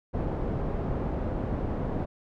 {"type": "low-pass noise", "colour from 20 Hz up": "pink", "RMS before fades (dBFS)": -30, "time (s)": [0.13, 2.06], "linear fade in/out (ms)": 20, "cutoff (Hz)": 650, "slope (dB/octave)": 12, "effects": []}